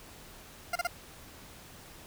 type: tone bursts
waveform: 20% pulse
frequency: 698.5 Hz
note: F5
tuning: in tune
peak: -23 dBFS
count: 3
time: 0.73-0.872 s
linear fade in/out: 5 ms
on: 26 ms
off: 32 ms
effects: pink hiss -51 dBFS RMS until 2.06 s